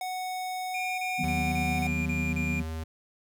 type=tone; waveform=square; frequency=740 Hz; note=F#5; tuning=in tune; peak=-32 dBFS; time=0.01-1.87 s; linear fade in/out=2 ms
type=tone bursts; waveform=triangle; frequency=2400 Hz; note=D7; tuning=37 cents sharp; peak=-30 dBFS; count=7; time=0.74-2.6 s; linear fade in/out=5 ms; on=240 ms; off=30 ms
type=chord; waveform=sine; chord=B major; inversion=first; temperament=equal; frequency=155.56 / 185 / 246.9 Hz; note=D#3 / F#3 / B3; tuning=0 / 0 / 0 cents; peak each=-33 dBFS; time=1.18-2.63 s; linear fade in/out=20 ms
type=tone with pitch glide; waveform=square; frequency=79 to 80.29 Hz; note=D#2 to E2; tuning=+27 to -45 cents; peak=-33 dBFS; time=1.23-2.84 s; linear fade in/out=10 ms; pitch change=+28 cents; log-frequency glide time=2.6-2.69 s
effects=none